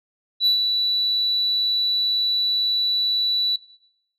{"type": "tone with ADSR envelope", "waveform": "sine", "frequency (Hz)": 3951, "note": "B7", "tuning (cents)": 0, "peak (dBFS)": -11, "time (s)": [0.4, 3.56], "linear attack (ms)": 63, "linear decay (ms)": 110, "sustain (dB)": -6, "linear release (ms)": 4, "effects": ["noise-tail reverb RT60 0.7 s tail -18 dB re dry", "tanh soft clip ceiling -13 dBFS"]}